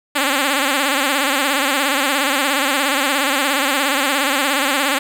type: tone with vibrato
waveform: 5% pulse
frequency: 277.2 Hz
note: C#4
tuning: in tune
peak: -4 dBFS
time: 0.15-4.99 s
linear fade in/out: 10 ms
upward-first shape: sine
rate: 17 Hz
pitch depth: 110 cents each way
effects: none